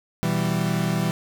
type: chord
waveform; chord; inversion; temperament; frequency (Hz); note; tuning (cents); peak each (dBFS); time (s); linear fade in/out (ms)
40% pulse; E minor; second; equal; 123.47 / 164.81 / 196; B2 / E3 / G3; 0 / 0 / 0; -27 / -23 / -25; 0.23-1.11; 0
effects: none